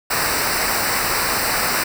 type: noise with comb filter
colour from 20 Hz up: pink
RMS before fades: -20 dBFS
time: 0.1-1.84 s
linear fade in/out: 10 ms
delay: 0.3 ms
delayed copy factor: -0.8
effects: none